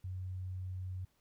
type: tone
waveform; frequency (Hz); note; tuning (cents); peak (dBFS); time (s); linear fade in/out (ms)
sine; 92.5; F#2; 0; -38; 0.04-1.05; 5
effects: pink hiss -75 dBFS RMS until 1.2 s